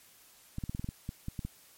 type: clicks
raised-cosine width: 5 ms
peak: -23 dBFS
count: 11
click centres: 0.584 / 0.638 / 0.695 / 0.749 / 0.795 / 0.844 / 0.889 / 1.091 / 1.284 / 1.392 / 1.45 s
effects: white hiss -59 dBFS RMS until 1.77 s + MP3 64 kbps